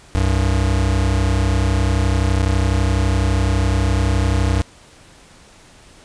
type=tone pair together; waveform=square; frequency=64 / 95.89 Hz; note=C2 / G2; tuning=-38 / -38 cents; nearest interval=perfect fifth; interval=700 cents; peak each=-18 dBFS; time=0.15-4.62 s; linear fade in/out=0 ms; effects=pink hiss -46 dBFS RMS until 6.04 s + resampled to 22050 Hz